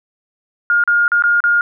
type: tone with dropouts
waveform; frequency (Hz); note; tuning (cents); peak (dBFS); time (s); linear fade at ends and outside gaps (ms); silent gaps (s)
sine; 1419; F6; +27; -10; 0.7-1.61; 1; 0.838-0.876 / 1.08-1.118 / 1.223-1.238 / 1.404-1.439
effects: none